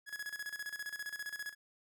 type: tone with tremolo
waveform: 45% pulse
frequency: 1680 Hz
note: G#6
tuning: 19 cents sharp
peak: -38 dBFS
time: 0.06-1.55 s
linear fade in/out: 50 ms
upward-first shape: square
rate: 15 Hz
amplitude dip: 75%
effects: none